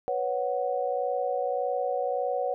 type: chord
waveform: sine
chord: B suspended second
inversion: none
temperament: just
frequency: 493.9 / 555.6 / 740.8 Hz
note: B4 / C#5 / F#5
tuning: 0 / +4 / +2 cents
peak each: -30 dBFS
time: 0.08-2.54 s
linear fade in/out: 0 ms
effects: none